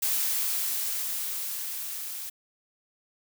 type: noise with level ramp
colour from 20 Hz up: blue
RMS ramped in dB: -26 to -37 dBFS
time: 0.02-2.3 s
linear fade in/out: 10 ms
effects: none